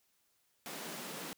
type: high-pass noise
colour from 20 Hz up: pink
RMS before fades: -44 dBFS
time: 0.66-1.33 s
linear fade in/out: 0 ms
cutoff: 150 Hz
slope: 96 dB/octave
effects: white hiss -75 dBFS RMS until 1.37 s